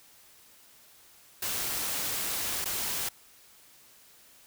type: noise with dropouts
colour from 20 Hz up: white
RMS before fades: -32 dBFS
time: 1.42-3.09 s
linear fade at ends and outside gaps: 5 ms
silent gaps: 2.645-2.655 s
effects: white hiss -57 dBFS RMS until 4.46 s